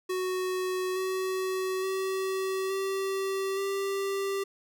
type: tone with pitch steps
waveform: square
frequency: 370 / 375.6 / 381.3 / 387.1 / 392.9 Hz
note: F#4 / F#4 / G4 / G4 / G4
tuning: 0 / +26 / -48 / -22 / +4 cents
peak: -29 dBFS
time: 0.09-4.44 s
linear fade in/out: 10 ms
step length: 870 ms
effects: none